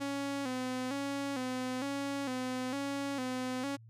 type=tone with vibrato; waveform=sawtooth; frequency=266.7 Hz; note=C4; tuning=33 cents sharp; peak=-30 dBFS; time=0-3.77 s; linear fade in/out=20 ms; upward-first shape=square; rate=1.1 Hz; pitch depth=79 cents each way; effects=added 113 Hz sine -52 dBFS peak until 3.89 s + low-pass 10000 Hz 12 dB/octave